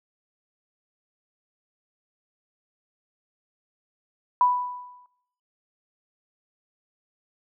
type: tone with exponential decay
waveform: sine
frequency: 989 Hz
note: B5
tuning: 2 cents sharp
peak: -14 dBFS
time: 4.41-5.06 s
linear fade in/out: 1 ms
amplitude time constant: 140 ms
effects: noise-tail reverb RT60 0.8 s tail -20 dB re dry

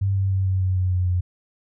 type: tone with pitch steps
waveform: sine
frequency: 98 / 96.76 / 95.54 / 94.33 / 93.14 / 91.97 / 90.81 / 89.66 Hz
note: G2 / G2 / G2 / F#2 / F#2 / F#2 / F#2 / F2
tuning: 0 / -22 / -44 / +34 / +12 / -10 / -32 / +46 cents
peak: -18 dBFS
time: 0.01-1.21 s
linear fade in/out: 10 ms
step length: 150 ms
effects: none

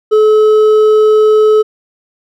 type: tone with hard clipping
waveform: triangle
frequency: 430 Hz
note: A4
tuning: 40 cents flat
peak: -6 dBFS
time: 0.11-1.63 s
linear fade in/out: 20 ms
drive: 8 dB
effects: none

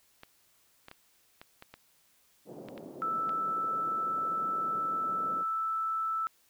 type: clicks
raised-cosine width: 0.3 ms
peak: -30 dBFS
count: 9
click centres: 0.234 / 0.884 / 0.914 / 1.415 / 1.624 / 1.74 / 2.686 / 2.778 / 3.293 s
type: band-pass noise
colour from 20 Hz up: white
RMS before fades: -46 dBFS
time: 2.45-5.45 s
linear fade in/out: 50 ms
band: 150 to 560 Hz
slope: 24 dB/octave
type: tone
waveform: sine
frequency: 1318.5 Hz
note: E6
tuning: in tune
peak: -29 dBFS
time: 3.02-6.27 s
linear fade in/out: 0 ms
effects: white hiss -67 dBFS RMS until 6.49 s

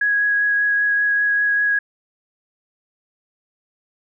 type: tone with vibrato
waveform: sine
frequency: 1661.2 Hz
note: G#6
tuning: in tune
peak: -15 dBFS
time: 0.01-1.79 s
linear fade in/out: 5 ms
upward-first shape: triangle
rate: 5.1 Hz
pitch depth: 12 cents each way
effects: none

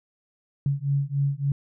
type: beating tone pair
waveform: sine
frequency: 138.59 / 142.09 Hz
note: C#3 / C#3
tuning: 0 / +43 cents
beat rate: 3.5 Hz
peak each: -25 dBFS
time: 0.66-1.52 s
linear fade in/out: 2 ms
effects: none

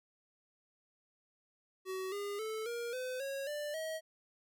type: tone with pitch steps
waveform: square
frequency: 376.7 / 406.1 / 437.7 / 471.9 / 508.7 / 548.3 / 591.1 / 637.2 Hz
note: F#4 / G#4 / A4 / A#4 / C5 / C#5 / D5 / D#5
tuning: +31 / -39 / -9 / +21 / -49 / -19 / +11 / +41 cents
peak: -38 dBFS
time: 1.85-4.01 s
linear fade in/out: 50 ms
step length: 270 ms
effects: none

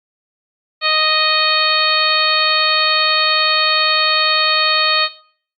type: harmonic tone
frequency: 622.3 Hz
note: D#5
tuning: in tune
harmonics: 1 / 2 / 3 / 4 / 5 / 6 / 7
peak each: -24 / -19 / -22 / -19 / -23 / -21 / -18 dBFS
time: 0.81-5.09 s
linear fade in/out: 50 ms
effects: noise-tail reverb RT60 0.5 s tail -17 dB re dry + Opus 48 kbps

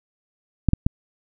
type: clicks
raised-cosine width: 5 ms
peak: -4 dBFS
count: 3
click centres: 0.687 / 0.734 / 0.865 s
effects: none

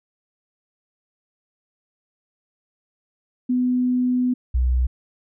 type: tone pair in turn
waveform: sine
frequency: 250 / 62.5 Hz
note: B3 / B1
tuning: +21 / +21 cents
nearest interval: 2 octaves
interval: 2400 cents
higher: first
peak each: -17 / -16 dBFS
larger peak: second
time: 3.49-4.34 / 4.54-4.87 s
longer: first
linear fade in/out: 10 ms
effects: none

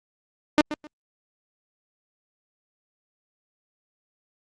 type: tone with echo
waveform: sawtooth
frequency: 301 Hz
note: D4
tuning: 43 cents sharp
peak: -10 dBFS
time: 0.58-0.61 s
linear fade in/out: 0 ms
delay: 130 ms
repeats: 2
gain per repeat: -13 dB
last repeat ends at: 0.87 s
effects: low-pass 5000 Hz 12 dB/octave + Opus 48 kbps

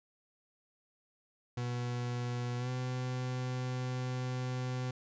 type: tone with pitch glide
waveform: 40% pulse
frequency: 122 to 126.89 Hz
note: B2 to B2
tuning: -21 to +47 cents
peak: -33 dBFS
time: 1.57-4.91 s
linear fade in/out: 5 ms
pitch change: +68 cents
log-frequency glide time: 2.58-2.69 s
effects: resampled to 16000 Hz

